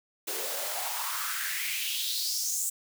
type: noise with high-pass filter sweep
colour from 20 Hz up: white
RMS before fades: -32 dBFS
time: 0.27-2.7 s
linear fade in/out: 10 ms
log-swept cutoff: 370 to 8000 Hz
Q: 4
effects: none